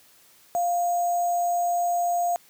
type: tone with sample-and-hold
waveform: sine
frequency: 698.5 Hz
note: F5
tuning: in tune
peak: -21 dBFS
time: 0.55-2.36 s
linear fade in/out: 0 ms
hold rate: 7350 Hz
effects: white hiss -56 dBFS RMS until 2.49 s + high-pass 80 Hz 12 dB/octave